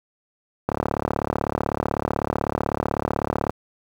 click train, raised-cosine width 1 ms, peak -6 dBFS, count 102, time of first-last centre 0.69-3.496 s, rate 36 Hz, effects high-pass 60 Hz 12 dB/octave + 7-bit

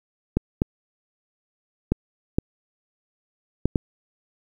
clicks, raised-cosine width 3 ms, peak -6 dBFS, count 6, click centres 0.37 / 0.619 / 1.92 / 2.385 / 3.656 / 3.758 s, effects 8-bit

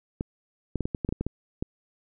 clicks, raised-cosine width 3 ms, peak -15 dBFS, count 11, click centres 0.209 / 0.757 / 0.807 / 0.855 / 0.948 / 1.048 / 1.09 / 1.125 / 1.21 / 1.266 / 1.625 s, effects none

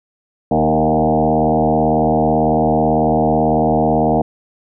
sine tone with frequency modulation, 466.2 Hz, A#4, in tune, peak -11 dBFS, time 0.51-4.22 s, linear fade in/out 5 ms, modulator 78.1 Hz, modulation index 4.2, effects none

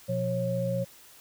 sine tone cluster, 122.2 / 177.6 / 546 Hz, B2 / F3 / C#5, -18 / +29 / -26 cents, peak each -31 / -32 / -29 dBFS, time 0.08-0.85 s, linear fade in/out 20 ms, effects white hiss -53 dBFS RMS until 1.2 s

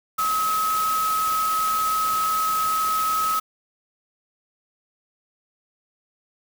sine tone in noise, 1280 Hz, D#6, 49 cents sharp, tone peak -20 dBFS, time 0.18-3.4 s, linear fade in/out 10 ms, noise white, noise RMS -31 dBFS, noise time 0.18-3.4 s, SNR +8 dB, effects none

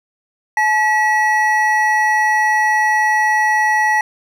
triangle tone pair together, 860 / 1930.6 Hz, A5 / B6, -40 / -40 cents, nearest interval octave + major second, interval 1400 cents, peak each -13 dBFS, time 0.57-4.01 s, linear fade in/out 2 ms, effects none

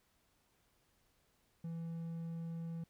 triangle tone, 166 Hz, E3, 12 cents sharp, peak -38 dBFS, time 1.64-2.84 s, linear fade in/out 5 ms, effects pink hiss -75 dBFS RMS until 2.89 s

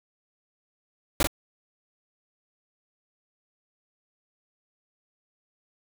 pink noise with echo, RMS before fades -22 dBFS, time 1.2-1.23 s, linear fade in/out 2 ms, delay 42 ms, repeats 1, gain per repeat -4 dB, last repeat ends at 1.272 s, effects none

